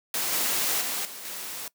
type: noise with level steps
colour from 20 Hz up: white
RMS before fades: -28 / -26 / -30 / -40 / -36 dBFS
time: 0.14-1.68 s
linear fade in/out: 2 ms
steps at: 0.32 / 0.81 / 1.05 / 1.25 s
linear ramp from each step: 2 ms
effects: noise-tail reverb RT60 0.1 s tail -21 dB re dry + high-pass 200 Hz 12 dB/octave